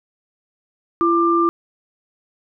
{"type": "tone pair together", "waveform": "sine", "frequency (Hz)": [338.5, 1189], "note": ["E4", "D6"], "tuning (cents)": [46, 21], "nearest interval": "octave + minor seventh", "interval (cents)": 2175, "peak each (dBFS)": -16, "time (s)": [1.01, 1.49], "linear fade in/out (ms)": 0, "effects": []}